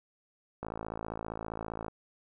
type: click train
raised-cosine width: 1 ms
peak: -23 dBFS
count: 70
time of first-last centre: 0.63-1.882 s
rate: 55.1 Hz
effects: none